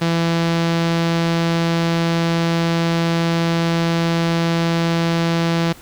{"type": "tone with low-pass filter", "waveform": "sawtooth", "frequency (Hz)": 167.2, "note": "E3", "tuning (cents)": 25, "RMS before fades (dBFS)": -18, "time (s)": [0.01, 5.73], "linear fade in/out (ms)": 10, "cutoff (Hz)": 4600, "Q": 1.3, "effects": ["pink hiss -43 dBFS RMS until 5.81 s"]}